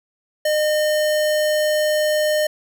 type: tone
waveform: square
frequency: 609 Hz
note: D#5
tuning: 37 cents flat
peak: -17 dBFS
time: 0.45-2.47 s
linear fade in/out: 5 ms
effects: none